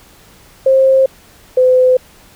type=tone pair in turn; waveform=sine; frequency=531 / 509.4 Hz; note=C5 / C5; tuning=+25 / -46 cents; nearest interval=minor second; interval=71 cents; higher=first; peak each=-6 dBFS; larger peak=neither; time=0.66-1.06 / 1.57-1.97 s; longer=neither; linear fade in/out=5 ms; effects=pink hiss -44 dBFS RMS until 2.35 s